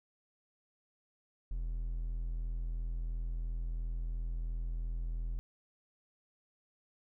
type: tone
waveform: triangle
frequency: 41.46 Hz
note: E1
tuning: 11 cents sharp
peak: -32 dBFS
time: 1.51-5.39 s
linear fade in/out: 0 ms
effects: none